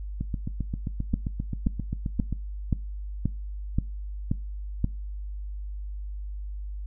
two click trains, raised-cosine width 5 ms, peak -17 / -11 dBFS, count 17 / 8, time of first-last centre 0.21-2.326 / 1.14-4.844 s, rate 7.56 / 1.89 Hz, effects noise-tail reverb RT60 0.3 s tail -22 dB re dry + added 50 Hz sine -32 dBFS peak until 6.86 s

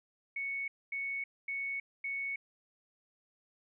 sine tone bursts, 2217 Hz, C#7, in tune, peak -34 dBFS, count 4, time 0.36-2.36 s, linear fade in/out 5 ms, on 320 ms, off 240 ms, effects none

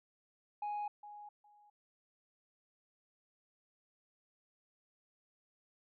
sine tone with echo, 830.6 Hz, G#5, in tune, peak -34 dBFS, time 0.62-0.88 s, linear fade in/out 5 ms, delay 410 ms, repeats 2, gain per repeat -14 dB, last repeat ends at 1.7 s, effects tanh soft clip ceiling -35 dBFS

